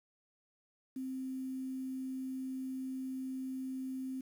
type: tone with quantisation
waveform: sine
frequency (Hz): 261.6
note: C4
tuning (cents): 0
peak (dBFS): -37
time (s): 0.96-4.21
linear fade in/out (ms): 5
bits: 10
effects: none